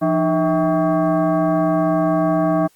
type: tone with frequency modulation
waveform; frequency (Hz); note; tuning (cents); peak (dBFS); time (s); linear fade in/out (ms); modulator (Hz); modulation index
sine; 171.3; F3; -33; -14; 0.01-2.68; 20; 477; 1.6
effects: white hiss -57 dBFS RMS until 2.75 s + Opus 24 kbps